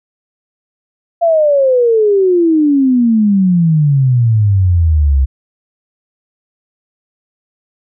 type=exponential sweep; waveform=sine; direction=down; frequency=690 to 64.8 Hz; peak=-7 dBFS; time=1.21-5.26 s; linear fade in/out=20 ms; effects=none